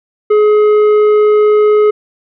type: tone with tanh clipping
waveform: sine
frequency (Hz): 422.1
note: G#4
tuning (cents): +28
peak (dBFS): -7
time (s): 0.3-1.91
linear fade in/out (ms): 10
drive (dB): 8
effects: none

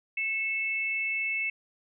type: tone pair together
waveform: sine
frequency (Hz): 2193 / 2637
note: C#7 / E7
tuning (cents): -19 / 0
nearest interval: minor third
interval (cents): 319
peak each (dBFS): -30 / -30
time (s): 0.17-1.5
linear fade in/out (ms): 5
effects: none

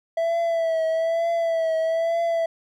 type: tone with vibrato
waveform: triangle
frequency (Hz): 659.3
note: E5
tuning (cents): 0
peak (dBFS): -18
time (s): 0.17-2.46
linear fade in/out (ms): 5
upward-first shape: triangle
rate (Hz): 1.1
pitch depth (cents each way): 48
effects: none

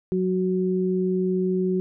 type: tone pair together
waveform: sine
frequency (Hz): 184 / 370.8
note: F#3 / F#4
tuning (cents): -9 / +4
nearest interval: octave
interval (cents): 1213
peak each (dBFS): -23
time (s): 0.12-1.8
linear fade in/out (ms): 0
effects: none

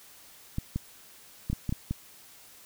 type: clicks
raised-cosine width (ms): 5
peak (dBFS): -17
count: 7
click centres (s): 0.584 / 0.76 / 1.5 / 1.53 / 1.693 / 1.725 / 1.91
effects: white hiss -53 dBFS RMS until 2.65 s

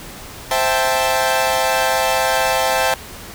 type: chord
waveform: sawtooth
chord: A minor seventh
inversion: first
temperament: equal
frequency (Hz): 523.3 / 659.3 / 784 / 880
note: C5 / E5 / G5 / A5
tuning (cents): 0 / 0 / 0 / 0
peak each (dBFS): -17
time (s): 0.51-2.94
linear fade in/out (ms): 2
effects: pink hiss -35 dBFS RMS until 3.34 s

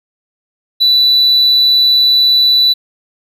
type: tone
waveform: triangle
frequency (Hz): 3969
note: B7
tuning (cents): +8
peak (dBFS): -4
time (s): 0.8-2.74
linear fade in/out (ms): 20
effects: tanh soft clip ceiling -2 dBFS

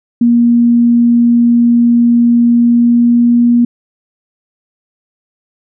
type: tone with pitch glide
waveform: sine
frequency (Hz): 237 to 238.9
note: A#3 to A#3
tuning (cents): +29 to +43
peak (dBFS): -5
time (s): 0.21-3.65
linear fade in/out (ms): 5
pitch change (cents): +14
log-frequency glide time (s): 2.54-3.54
effects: none

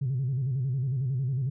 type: tone with vibrato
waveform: sine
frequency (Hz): 130.81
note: C3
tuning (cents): 0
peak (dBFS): -24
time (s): 0.01-1.5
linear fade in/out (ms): 10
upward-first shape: square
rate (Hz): 11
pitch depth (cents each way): 100
effects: tanh soft clip ceiling -22 dBFS

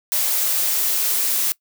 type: noise with high-pass filter sweep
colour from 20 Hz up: blue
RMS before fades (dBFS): -20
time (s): 0.12-1.52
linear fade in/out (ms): 0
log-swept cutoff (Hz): 610 to 270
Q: 2.4
effects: noise-tail reverb RT60 0.1 s tail -22 dB re dry

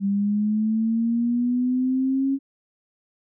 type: linear sweep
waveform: sine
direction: up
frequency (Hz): 196 to 274.5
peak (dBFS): -19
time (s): 0-2.39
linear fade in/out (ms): 50
effects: none

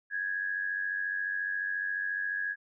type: tone with amplitude modulation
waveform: sine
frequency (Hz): 1661.2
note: G#6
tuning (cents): 0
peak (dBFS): -27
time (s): 0.1-2.56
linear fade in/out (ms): 50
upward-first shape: sine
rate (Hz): 94.3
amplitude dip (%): 65
effects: none

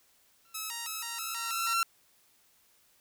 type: tone with exponential growth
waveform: sawtooth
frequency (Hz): 1357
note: E6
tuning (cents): +50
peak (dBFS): -21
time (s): 0.45-1.83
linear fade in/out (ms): 1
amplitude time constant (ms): 300
type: tone with vibrato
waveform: 5% pulse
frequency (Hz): 1100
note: C#6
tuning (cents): -14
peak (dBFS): -24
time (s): 0.54-1.74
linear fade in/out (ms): 10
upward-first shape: square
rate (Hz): 3.1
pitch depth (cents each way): 280
effects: white hiss -66 dBFS RMS until 3 s

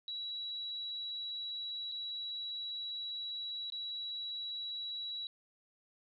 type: tone with dropouts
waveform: sine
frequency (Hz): 3905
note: B7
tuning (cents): -20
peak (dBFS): -38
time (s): 0.08-5.27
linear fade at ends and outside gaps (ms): 1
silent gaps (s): 1.916-1.92 / 3.701-3.722
effects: 13-bit

